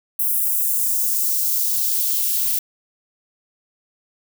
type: noise with high-pass filter sweep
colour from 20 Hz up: violet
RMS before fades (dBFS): -20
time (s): 0.19-2.59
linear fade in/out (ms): 5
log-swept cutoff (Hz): 11000 to 2500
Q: 1.2
effects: none